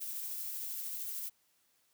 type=noise with tremolo; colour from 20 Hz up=violet; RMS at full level=-39 dBFS; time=0-1.3 s; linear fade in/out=20 ms; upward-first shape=triangle; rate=13 Hz; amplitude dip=25%; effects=white hiss -73 dBFS RMS until 1.93 s + high-pass 60 Hz 12 dB/octave